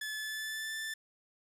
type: tone with pitch glide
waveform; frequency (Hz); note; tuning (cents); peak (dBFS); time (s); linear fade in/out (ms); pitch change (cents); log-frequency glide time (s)
sawtooth; 1728 to 1765.3; A6 to A6; -32 to +5; -33; 0.01-0.94; 5; +37; 0.15-0.75
effects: resampled to 32000 Hz + 10-bit